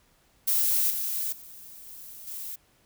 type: noise with level steps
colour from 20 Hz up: violet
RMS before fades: -24 / -30 / -46 / -44 / -37 dBFS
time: 0.47-2.56 s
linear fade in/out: 10 ms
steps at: 0.9 / 1.32 / 1.86 / 2.27 s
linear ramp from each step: 5 ms
effects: pink hiss -64 dBFS RMS until 2.85 s